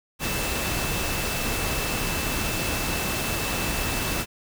sine tone in noise, 2646 Hz, E7, 6 cents sharp, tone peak -34 dBFS, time 0.19-4.26 s, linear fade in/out 50 ms, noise pink, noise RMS -27 dBFS, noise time 0.19-4.26 s, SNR -10 dB, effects none

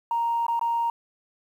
sine tone with dropouts, 932.3 Hz, A#5, in tune, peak -21 dBFS, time 0.11-0.9 s, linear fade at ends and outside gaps 2 ms, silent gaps 0.466-0.482 / 0.594-0.612 s, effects tanh soft clip ceiling -17 dBFS + 9-bit

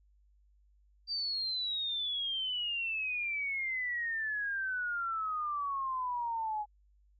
sine exponential sweep, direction down, 4699 to 830.6 Hz, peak -32 dBFS, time 1.07-6.66 s, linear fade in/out 50 ms, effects added 50 Hz sine -63 dBFS peak until 7.19 s

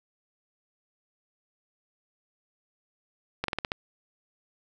slowing click train, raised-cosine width 0.3 ms, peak -12 dBFS, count 6, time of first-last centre 3.44-3.719 s, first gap 43 ms, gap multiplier 1.13, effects none

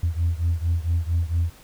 sine beating tone pair, 82.7 / 87.1 Hz, E2 / F2, +6 / -4 cents, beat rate 4.4 Hz, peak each -21 / -23 dBFS, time 0.03-1.5 s, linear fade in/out 5 ms, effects tanh soft clip ceiling -15 dBFS + pink hiss -50 dBFS RMS until 1.63 s

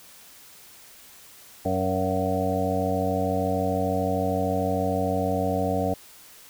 harmonic tone with a mistuned harmonic, 93.3 Hz, F#2, 15 cents sharp, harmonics 1 / 2 / 3 / 5 / 6 / 7 / 8, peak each -30 / -30 / -30 / -30 / -30 / -30 / -30 dBFS, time 1.65-5.94 s, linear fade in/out 5 ms, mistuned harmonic 7, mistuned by +35 cents, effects white hiss -49 dBFS RMS until 6.49 s

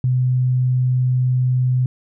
sine tone, 126.9 Hz, B2, 47 cents sharp, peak -14 dBFS, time 0.04-1.86 s, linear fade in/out 2 ms, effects none

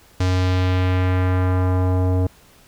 square tone with low-pass filter sweep, 92 Hz, F#2, 9 cents flat, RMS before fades -18 dBFS, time 0.2-2.27 s, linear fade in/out 5 ms, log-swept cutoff 6100 to 590 Hz, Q 1.2, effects pink hiss -51 dBFS RMS until 2.67 s

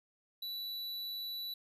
square tone, 3951 Hz, B7, in tune, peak -39 dBFS, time 0.42-1.54 s, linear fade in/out 5 ms, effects resampled to 32000 Hz

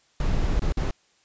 brown noise with dropouts, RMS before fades -23 dBFS, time 0.2-0.91 s, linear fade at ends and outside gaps 2 ms, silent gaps 0.595-0.619 / 0.724-0.771 s, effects white hiss -63 dBFS RMS until 1.24 s + resampled to 16000 Hz

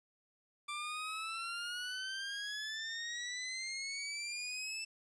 20% pulse exponential sweep, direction up, 1173 to 2653 Hz, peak -34 dBFS, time 0.68-4.85 s, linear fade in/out 10 ms, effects resampled to 22050 Hz + 11-bit

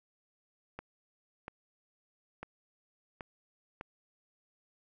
clicks, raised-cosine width 0.5 ms, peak -26 dBFS, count 5, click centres 0.79 / 1.481 / 2.43 / 3.208 / 3.811 s, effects none

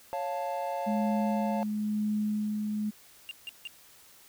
triangle chord, Db augmented, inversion none, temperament equal, 554.4 / 698.5 / 880 Hz, Db5 / F5 / A5, 0 / 0 / 0 cents, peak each -33 dBFS, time 0.13-1.63 s, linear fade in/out 0 ms
sine tone with tremolo, 211.3 Hz, G#3, 30 cents sharp, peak -26 dBFS, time 0.86-2.91 s, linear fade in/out 20 ms, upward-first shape sine, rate 0.98 Hz, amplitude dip 30%
triangle tone bursts, 2794 Hz, F7, in tune, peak -34 dBFS, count 3, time 3.29-3.673 s, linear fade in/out 0 ms, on 21 ms, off 160 ms
effects white hiss -56 dBFS RMS until 4.28 s

